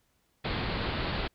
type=low-pass noise; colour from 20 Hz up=pink; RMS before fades=-32 dBFS; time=0.44-1.28 s; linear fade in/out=10 ms; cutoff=4600 Hz; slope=96 dB/octave; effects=pink hiss -72 dBFS RMS until 1.34 s